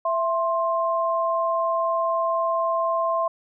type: tone pair together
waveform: sine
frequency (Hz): 664 / 1054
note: E5 / C6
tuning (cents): +12 / +12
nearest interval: minor sixth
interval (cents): 800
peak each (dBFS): -23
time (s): 0.05-3.28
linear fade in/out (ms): 5
effects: none